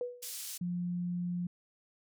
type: tone with exponential decay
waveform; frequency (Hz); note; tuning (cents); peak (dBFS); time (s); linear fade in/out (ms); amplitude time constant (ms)
sine; 490; B4; -14; -30; 0.01-0.34; 1; 70
type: band-pass noise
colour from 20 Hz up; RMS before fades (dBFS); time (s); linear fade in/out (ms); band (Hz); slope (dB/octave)
pink; -42; 0.22-0.58; 10; 5400 to 16000; 12
type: tone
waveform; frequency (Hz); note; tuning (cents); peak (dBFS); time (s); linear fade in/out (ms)
sine; 176.4; F3; +18; -32; 0.61-1.47; 5
effects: none